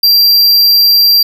square tone, 4730 Hz, D8, 12 cents sharp, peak -5 dBFS, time 0.03-1.23 s, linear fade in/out 5 ms, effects none

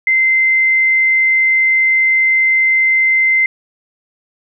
sine tone, 2075 Hz, C7, 15 cents flat, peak -9 dBFS, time 0.07-3.46 s, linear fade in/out 2 ms, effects none

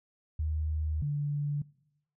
sine tone pair in turn, 77.4 / 145.4 Hz, D#2 / D3, -9 / -17 cents, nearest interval major seventh, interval 1092 cents, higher second, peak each -28 / -28 dBFS, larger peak neither, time 0.39-1.02 / 1.02-1.62 s, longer first, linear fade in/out 5 ms, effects noise-tail reverb RT60 0.9 s tail -23 dB re dry

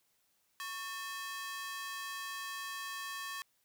sawtooth ring-modulated tone, 1451 Hz, F#6, 34 cents flat, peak -33 dBFS, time 0.6-3.42 s, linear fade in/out 0 ms, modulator 341 Hz, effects white hiss -75 dBFS RMS until 3.64 s

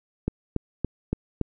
click train, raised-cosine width 3 ms, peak -11 dBFS, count 5, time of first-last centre 0.28-1.413 s, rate 3.53 Hz, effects none

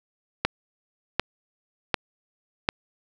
click train, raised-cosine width 0.3 ms, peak -4 dBFS, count 4, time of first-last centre 0.45-2.689 s, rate 1.34 Hz, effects none

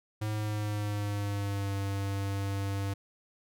square tone with pitch glide, 107.1 to 98.78 Hz, A2 to G2, -46 to +14 cents, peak -31 dBFS, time 0.21-2.94 s, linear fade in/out 10 ms, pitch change -140 cents, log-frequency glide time 0.32-1.74 s, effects none

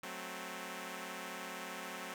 5% pulse chord, F# diminished, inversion none, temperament equal, 185 / 220 / 261.6 Hz, F#3 / A3 / C4, 0 / 0 / 0 cents, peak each -35 / -37 / -35 dBFS, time 0.03-2.14 s, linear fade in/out 2 ms, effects none

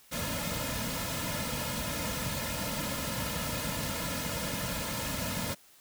pink noise with comb filter, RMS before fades -34 dBFS, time 0.11-5.55 s, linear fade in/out 20 ms, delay 2.6 ms, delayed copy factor -1, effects white hiss -59 dBFS RMS until 5.8 s

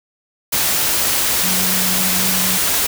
sine tone in noise, 185.6 Hz, F#3, 6 cents sharp, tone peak -24 dBFS, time 1.43-2.58 s, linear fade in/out 10 ms, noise white, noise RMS -17 dBFS, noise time 0.52-2.87 s, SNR -10 dB, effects none

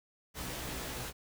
pink noise with comb filter, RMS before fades -40 dBFS, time 0.34-1.13 s, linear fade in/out 50 ms, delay 16 ms, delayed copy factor +0.8, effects none

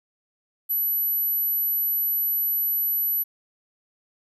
sine tone, 11840 Hz, F#9, in tune, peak -21 dBFS, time 0.69-3.24 s, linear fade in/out 20 ms, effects 10-bit

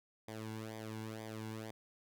sawtooth tone with flanger, 110 Hz, A2, in tune, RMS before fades -45 dBFS, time 0.28-1.71 s, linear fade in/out 5 ms, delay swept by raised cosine 0.72 to 1.64 ms, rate 2.1 Hz, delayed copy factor -0.8, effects none

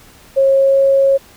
sine tone with pitch glide, 542 to 545.8 Hz, C#5 to C#5, -39 to -27 cents, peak -8 dBFS, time 0.36-1.18 s, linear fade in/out 20 ms, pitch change +12 cents, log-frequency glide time 0.52-0.79 s, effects pink hiss -44 dBFS RMS until 1.36 s

